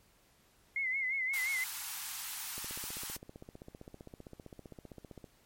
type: tone with vibrato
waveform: sine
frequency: 2100 Hz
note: C7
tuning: 6 cents sharp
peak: -31 dBFS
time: 0.76-1.64 s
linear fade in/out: 2 ms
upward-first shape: sine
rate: 5.7 Hz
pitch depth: 79 cents each way
type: high-pass noise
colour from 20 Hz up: white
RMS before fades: -41 dBFS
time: 1.33-3.17 s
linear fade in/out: 10 ms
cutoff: 760 Hz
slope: 96 dB/octave
type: click train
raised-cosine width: 2 ms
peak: -34 dBFS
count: 42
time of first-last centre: 2.58-5.242 s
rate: 15.4 Hz
effects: pink hiss -67 dBFS RMS until 5.45 s + MP3 64 kbps